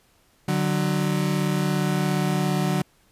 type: tone pair together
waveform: 35% pulse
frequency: 148.8 / 186.1 Hz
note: D3 / F#3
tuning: +23 / +10 cents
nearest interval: major third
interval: 387 cents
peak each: -22 dBFS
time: 0.48-2.82 s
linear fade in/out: 5 ms
effects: pink hiss -61 dBFS RMS until 3.11 s + resampled to 32000 Hz